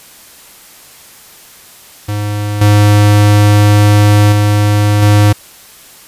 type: tone with level steps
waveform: square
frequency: 103.83 Hz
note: G#2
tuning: in tune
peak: -15 / -5 / -8 / -5 dBFS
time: 2.08-5.33 s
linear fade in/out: 10 ms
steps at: 2.61 / 4.32 / 5.02 s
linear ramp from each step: 5 ms
effects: white hiss -38 dBFS RMS until 6.07 s + resampled to 32000 Hz